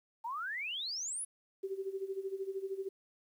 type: exponential sweep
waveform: sine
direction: up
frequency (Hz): 880 to 10810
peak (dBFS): -36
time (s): 0.24-1.25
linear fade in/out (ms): 10
type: tone with tremolo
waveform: sine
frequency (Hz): 387.1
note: G4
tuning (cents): -22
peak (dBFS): -33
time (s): 1.63-2.89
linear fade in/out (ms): 10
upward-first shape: sine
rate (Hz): 13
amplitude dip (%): 80
effects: 11-bit